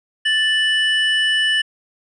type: tone pair together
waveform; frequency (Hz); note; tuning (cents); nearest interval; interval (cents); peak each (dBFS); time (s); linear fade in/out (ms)
triangle; 1760 / 2960; A6 / F#7; 0 / 0; major sixth; 900; -16; 0.25-1.62; 10
effects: resampled to 22050 Hz